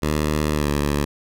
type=tone with pitch glide; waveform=10% pulse; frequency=75.9 to 72.56 Hz; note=D#2 to D2; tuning=-42 to -20 cents; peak=-11 dBFS; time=0.02-1.05 s; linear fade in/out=10 ms; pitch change=-78 cents; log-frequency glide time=0.53-0.68 s; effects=none